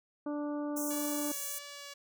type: harmonic tone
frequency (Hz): 293.7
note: D4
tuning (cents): 0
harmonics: 1 / 2 / 3 / 4 / 5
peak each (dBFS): -34 / -40 / -47 / -48 / -55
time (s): 0.26-1.32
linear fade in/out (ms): 5
type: high-pass noise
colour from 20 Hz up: pink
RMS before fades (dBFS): -39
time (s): 0.76-1.59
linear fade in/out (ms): 10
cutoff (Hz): 5800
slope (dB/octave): 96
type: tone with vibrato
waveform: 5% pulse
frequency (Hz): 571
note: D5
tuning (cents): -49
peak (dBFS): -33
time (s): 0.9-1.94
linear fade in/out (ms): 10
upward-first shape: triangle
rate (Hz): 1.7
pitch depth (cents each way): 12
effects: none